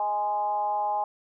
sine tone with frequency modulation, 830.6 Hz, G#5, in tune, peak -24 dBFS, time 0-1.04 s, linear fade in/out 2 ms, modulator 206 Hz, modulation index 0.62, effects none

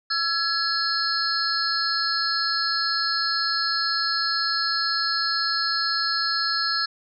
sine tone cluster, 1340 / 1680 / 4164 / 4402 / 5140 Hz, E6 / G#6 / C8 / C#8 / E8, +28 / +19 / -9 / -13 / -45 cents, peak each -28 dBFS, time 0.1-6.86 s, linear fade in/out 10 ms, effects none

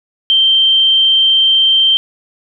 sine tone, 3136 Hz, G7, in tune, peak -7 dBFS, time 0.3-1.97 s, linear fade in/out 0 ms, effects none

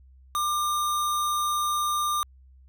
sine tone with sample-and-hold, 1192 Hz, D6, 25 cents sharp, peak -23 dBFS, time 0.35-2.23 s, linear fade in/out 0 ms, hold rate 4900 Hz, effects added 65 Hz sine -50 dBFS peak until 2.68 s

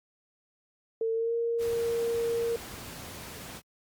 sine tone with pitch glide, 450.2 to 465.3 Hz, A4 to A#4, +40 to -3 cents, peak -26 dBFS, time 1.01-2.56 s, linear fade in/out 2 ms, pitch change +57 cents, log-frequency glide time 1.13-1.34 s
pink noise, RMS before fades -42 dBFS, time 1.58-3.62 s, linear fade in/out 50 ms
effects high-pass 60 Hz 12 dB/octave + Opus 48 kbps

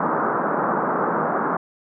white band-pass noise, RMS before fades -22 dBFS, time 0-1.57 s, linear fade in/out 5 ms, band 150 to 1400 Hz, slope 48 dB/octave, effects none

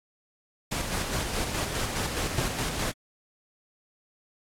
pink noise with tremolo, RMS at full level -29 dBFS, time 0.71-2.92 s, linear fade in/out 10 ms, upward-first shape square, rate 4.8 Hz, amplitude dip 35%
square tone with exponential decay, 123.47 Hz, B2, in tune, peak -21 dBFS, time 2.38-2.46 s, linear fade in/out 5 ms, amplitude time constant 17 ms
effects low-pass 11000 Hz 12 dB/octave + AAC 64 kbps

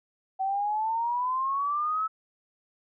sine exponential sweep, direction up, 758 to 1310 Hz, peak -25 dBFS, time 0.39-2.08 s, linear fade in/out 20 ms, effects none

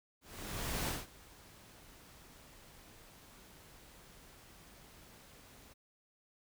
pink noise with ADSR envelope, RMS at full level -36 dBFS, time 0.21-5.74 s, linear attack 660 ms, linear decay 190 ms, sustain -22 dB, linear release 16 ms, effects none

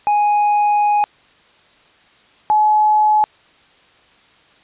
triangle / sine tone pair in turn, 830.6 / 851.5 Hz, G#5 / G#5, 0 / +43 cents, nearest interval unison, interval 43 cents, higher second, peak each -10 dBFS, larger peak neither, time 0.07-1.04 / 2.5-3.24 s, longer first, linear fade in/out 0 ms, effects white hiss -51 dBFS RMS until 4.63 s + resampled to 8000 Hz

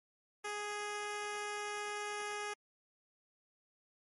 10% pulse tone, 415.3 Hz, G#4, in tune, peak -30 dBFS, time 0.44-2.54 s, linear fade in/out 10 ms, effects MP3 48 kbps

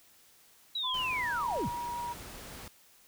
sine linear sweep, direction down, 3951 to 67.1 Hz, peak -31 dBFS, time 0.75-1.69 s, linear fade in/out 5 ms
sine tone with pitch glide, 1018 to 955.3 Hz, C6 to A#5, -48 to +42 cents, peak -34 dBFS, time 0.83-2.14 s, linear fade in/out 20 ms, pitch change -110 cents, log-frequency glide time 1.12-1.31 s
pink noise, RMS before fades -46 dBFS, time 0.94-2.68 s, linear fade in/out 2 ms
effects white hiss -61 dBFS RMS until 3.07 s

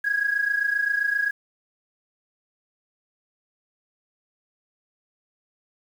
sine tone pair together, 1633.6 / 1661.2 Hz, G#6 / G#6, -29 / 0 cents, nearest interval unison, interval 29 cents, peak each -25 / -22 dBFS, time 0.04-1.31 s, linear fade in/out 10 ms, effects tanh soft clip ceiling -13 dBFS + 8-bit

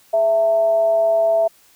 sine tone with frequency modulation, 662 Hz, E5, 7 cents sharp, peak -13 dBFS, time 0.13-1.48 s, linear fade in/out 10 ms, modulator 242 Hz, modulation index 0.23, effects white hiss -53 dBFS RMS until 1.75 s

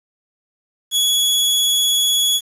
sawtooth tone, 3371 Hz, G#7, 25 cents sharp, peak -11 dBFS, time 0.91-2.41 s, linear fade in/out 50 ms, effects resampled to 32000 Hz + 7-bit

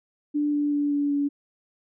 sine tone with pitch steps, 294.2 / 292 / 289.8 / 287.6 / 285.5 Hz, D4 / D4 / D4 / D4 / D4, +3 / -10 / -23 / -36 / -49 cents, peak -21 dBFS, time 0.34-1.29 s, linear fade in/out 20 ms, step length 190 ms, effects none

